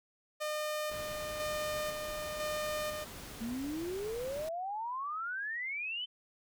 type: tone with tremolo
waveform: sawtooth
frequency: 607 Hz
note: D#5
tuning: 43 cents flat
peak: -30 dBFS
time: 0.4-3.05 s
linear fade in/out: 20 ms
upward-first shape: square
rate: 1 Hz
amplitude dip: 35%
type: noise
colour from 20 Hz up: pink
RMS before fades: -47 dBFS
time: 0.91-4.49 s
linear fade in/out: 5 ms
type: exponential sweep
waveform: sine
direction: up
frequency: 220 to 3094 Hz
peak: -35 dBFS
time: 3.4-6.06 s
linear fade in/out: 20 ms
effects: none